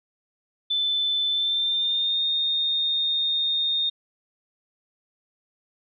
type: tone with pitch glide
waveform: sine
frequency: 3520 to 3672 Hz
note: A7 to A#7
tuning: 0 to -27 cents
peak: -21 dBFS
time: 0.7-3.9 s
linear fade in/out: 10 ms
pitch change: +73 cents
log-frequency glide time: 1.3-2.22 s
effects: none

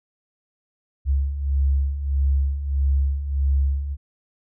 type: beating tone pair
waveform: sine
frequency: 67.8 / 69.4 Hz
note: C#2 / C#2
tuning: -38 / +3 cents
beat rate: 1.6 Hz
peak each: -25 / -19 dBFS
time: 1.05-3.97 s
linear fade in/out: 50 ms
effects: none

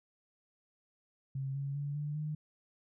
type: tone with pitch steps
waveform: sine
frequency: 135.2 / 139.24 / 143.4 / 147.69 / 152.11 Hz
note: C#3 / C#3 / D3 / D3 / D#3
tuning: -43 / +8 / -41 / +10 / -39 cents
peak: -34 dBFS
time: 1.35-2.35 s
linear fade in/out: 5 ms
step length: 200 ms
effects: none

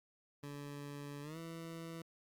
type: tone with pitch glide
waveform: 20% pulse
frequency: 143.7 to 165.07 Hz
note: D3 to E3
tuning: -37 to +3 cents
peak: -40 dBFS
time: 0.43-2.02 s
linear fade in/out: 5 ms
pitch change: +240 cents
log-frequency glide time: 1.22-1.38 s
effects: Opus 48 kbps

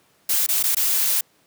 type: noise with dropouts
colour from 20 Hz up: blue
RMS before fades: -20 dBFS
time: 0.29-1.21 s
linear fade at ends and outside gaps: 5 ms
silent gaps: 0.465-0.487 / 0.628-0.637 / 0.749-0.767 s
effects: pink hiss -60 dBFS RMS until 1.46 s + high-pass 150 Hz 12 dB/octave

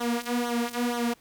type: tone with flanger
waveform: sawtooth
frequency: 239.3 Hz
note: A#3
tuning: 46 cents sharp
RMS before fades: -28 dBFS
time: 0-1.14 s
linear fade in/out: 10 ms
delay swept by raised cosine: 0.4 to 4.2 ms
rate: 2.1 Hz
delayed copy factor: -0.8
effects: pink hiss -59 dBFS RMS until 1.2 s

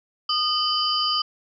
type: tone cluster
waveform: sine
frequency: 1229 / 3038 / 4737 / 5110 Hz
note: D#6 / F#7 / D8 / D#8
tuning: -22 / +45 / +14 / +45 cents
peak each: -25 / -25 / -25 / -30 dBFS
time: 0.29-1.22 s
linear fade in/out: 5 ms
effects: none

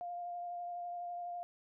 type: tone with vibrato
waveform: sine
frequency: 702 Hz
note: F5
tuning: 9 cents sharp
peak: -39 dBFS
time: 0.01-1.43 s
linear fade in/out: 0 ms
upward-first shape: triangle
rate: 12 Hz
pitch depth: 18 cents each way
effects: none

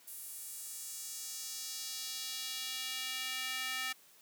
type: tone with high-pass filter sweep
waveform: square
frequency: 258.6 Hz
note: C4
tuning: 20 cents flat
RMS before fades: -41 dBFS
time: 0.07-3.93 s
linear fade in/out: 10 ms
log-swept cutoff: 11000 to 1900 Hz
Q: 1.4
effects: white hiss -62 dBFS RMS until 4.21 s + high-pass 150 Hz 12 dB/octave

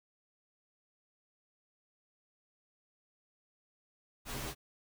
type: noise with comb filter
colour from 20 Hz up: pink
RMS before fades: -40 dBFS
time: 4.25-4.55 s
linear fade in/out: 50 ms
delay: 11 ms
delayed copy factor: -0.8
effects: none

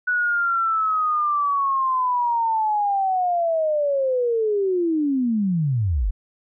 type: linear sweep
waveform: sine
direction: down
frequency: 1480 to 38.89 Hz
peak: -18 dBFS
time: 0.07-6.11 s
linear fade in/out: 10 ms
effects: none

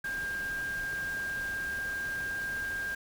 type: tone in noise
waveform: sine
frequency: 1601 Hz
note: G6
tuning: 36 cents sharp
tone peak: -32 dBFS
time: 0.04-2.95 s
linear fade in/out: 5 ms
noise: pink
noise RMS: -45 dBFS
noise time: 0.04-2.95 s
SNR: +10 dB
effects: none

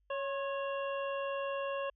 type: harmonic tone with a mistuned harmonic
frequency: 554.4 Hz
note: C#5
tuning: in tune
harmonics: 1 / 2 / 3 / 5 / 6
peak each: -35 / -40 / -46 / -45 / -56 dBFS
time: 0.1-1.9 s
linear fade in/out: 5 ms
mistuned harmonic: 2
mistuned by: -47 cents
effects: added 50 Hz sine -70 dBFS peak until 1.95 s

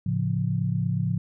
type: chord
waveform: sine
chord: A augmented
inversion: none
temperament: equal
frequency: 110 / 138.59 / 174.61 Hz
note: A2 / C#3 / E#3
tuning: 0 / 0 / 0 cents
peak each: -27 dBFS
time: 0.06-1.18 s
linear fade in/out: 5 ms
effects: none

